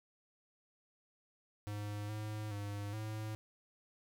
square tone with pitch steps, 103.8 / 107 / 102.1 / 108.4 Hz, G#2 / A2 / G#2 / A2, 0 / -48 / -29 / -25 cents, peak -40 dBFS, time 1.67-3.35 s, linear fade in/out 0 ms, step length 420 ms, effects none

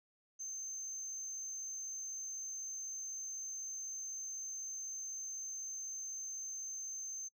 sine tone, 6272 Hz, G8, in tune, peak -39 dBFS, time 0.39-7.29 s, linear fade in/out 20 ms, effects noise-tail reverb RT60 0.1 s tail -25 dB re dry + tanh soft clip ceiling -39 dBFS

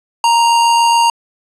square tone with amplitude modulation, 932.3 Hz, A#5, in tune, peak -8 dBFS, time 0.24-1.1 s, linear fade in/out 2 ms, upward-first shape sine, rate 87 Hz, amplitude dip 25%, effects resampled to 22050 Hz + 8-bit

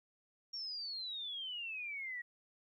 sine exponential sweep, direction down, 5588 to 1900 Hz, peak -40 dBFS, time 0.53-2.22 s, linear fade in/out 10 ms, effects 13-bit

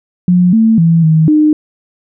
sine tone with pitch steps, 178.9 / 223.3 / 165.7 / 158.4 / 304.6 Hz, F3 / A3 / E3 / D#3 / D#4, +42 / +26 / +9 / +31 / -37 cents, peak -5 dBFS, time 0.28-1.53 s, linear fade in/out 2 ms, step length 250 ms, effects none

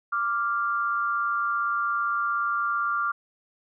sine tone pair together, 1174.7 / 1392.1 Hz, D6 / F6, 0 / -6 cents, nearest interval minor third, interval 294 cents, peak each -26 dBFS, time 0.12-3.12 s, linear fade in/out 10 ms, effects none

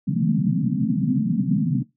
white band-pass noise, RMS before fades -21 dBFS, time 0.07-1.83 s, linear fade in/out 10 ms, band 130 to 260 Hz, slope 96 dB/octave, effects noise-tail reverb RT60 0.2 s tail -19 dB re dry

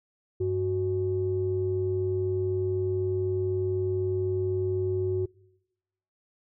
sine tone pair together, 98 / 370 Hz, G2 / F#4, 0 / 0 cents, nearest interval octave + major seventh, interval 2300 cents, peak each -29 / -25 dBFS, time 0.4-5.26 s, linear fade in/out 10 ms, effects noise-tail reverb RT60 1.0 s tail -25 dB re dry + tanh soft clip ceiling -17 dBFS

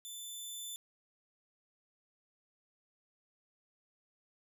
15% pulse tone with level ramp, 3520 Hz, A7, in tune, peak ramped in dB -37 to -34 dBFS, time 0.05-0.76 s, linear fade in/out 0 ms, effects none

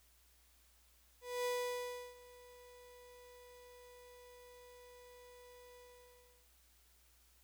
35% pulse tone with ADSR envelope, 492.2 Hz, B4, 6 cents flat, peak -33 dBFS, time 1.21-6.49 s, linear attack 240 ms, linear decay 690 ms, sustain -22 dB, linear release 710 ms, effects added 60 Hz sine -70 dBFS peak until 7.43 s + white hiss -70 dBFS RMS until 7.43 s

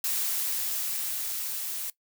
blue noise with level ramp, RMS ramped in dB -28 to -34 dBFS, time 0.04-1.9 s, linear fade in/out 2 ms, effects noise-tail reverb RT60 0.1 s tail -19 dB re dry

